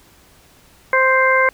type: harmonic tone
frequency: 523.3 Hz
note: C5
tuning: in tune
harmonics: 1 / 2 / 3 / 4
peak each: -17 / -17 / -17 / -17 dBFS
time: 0.93-1.49 s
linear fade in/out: 2 ms
effects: pink hiss -50 dBFS RMS until 1.53 s